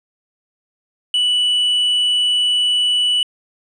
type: tone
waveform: triangle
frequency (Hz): 2960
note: F#7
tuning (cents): 0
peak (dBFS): -12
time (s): 1.14-3.23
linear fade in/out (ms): 2
effects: resampled to 22050 Hz